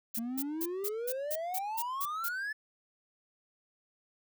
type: noise bursts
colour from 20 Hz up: violet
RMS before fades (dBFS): -35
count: 10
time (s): 0.14-2.29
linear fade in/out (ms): 10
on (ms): 53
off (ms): 180
type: exponential sweep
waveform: triangle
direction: up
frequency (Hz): 223.2 to 1760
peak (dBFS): -32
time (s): 0.17-2.53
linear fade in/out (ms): 10
effects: none